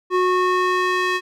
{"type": "tone with band-pass filter sweep", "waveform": "square", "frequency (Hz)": 365.6, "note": "F#4", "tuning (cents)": -21, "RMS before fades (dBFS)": -19, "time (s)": [0.1, 1.21], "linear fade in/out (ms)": 50, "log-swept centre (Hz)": [840, 2000], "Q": 1.1, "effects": []}